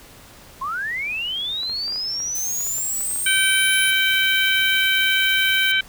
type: linear sweep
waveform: sine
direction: up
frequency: 1019 to 10548 Hz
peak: -23 dBFS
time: 0.61-3.91 s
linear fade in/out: 10 ms
type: clicks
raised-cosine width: 0.5 ms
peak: -25 dBFS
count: 12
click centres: 1.632 / 1.697 / 1.88 / 1.923 / 1.959 / 2.203 / 2.607 / 2.668 / 2.783 / 3.009 / 3.113 / 3.159 s
type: noise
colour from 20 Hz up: violet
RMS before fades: -30 dBFS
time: 2.35-5.72 s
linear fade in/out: 5 ms
type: harmonic tone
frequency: 771 Hz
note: G5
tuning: 29 cents flat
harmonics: 2 / 3 / 4 / 5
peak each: -20 / -21 / -21 / -29 dBFS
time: 3.26-5.81 s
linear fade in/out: 5 ms
effects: pink hiss -45 dBFS RMS until 5.88 s